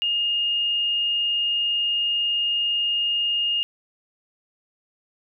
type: tone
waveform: sine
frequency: 2839 Hz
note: F7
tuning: 28 cents sharp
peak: -20 dBFS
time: 0.02-3.63 s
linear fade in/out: 0 ms
effects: none